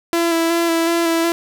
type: tone with vibrato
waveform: sawtooth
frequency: 334.3 Hz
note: E4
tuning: 24 cents sharp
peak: -11 dBFS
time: 0.13-1.32 s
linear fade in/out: 0 ms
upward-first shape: square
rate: 2.7 Hz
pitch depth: 18 cents each way
effects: none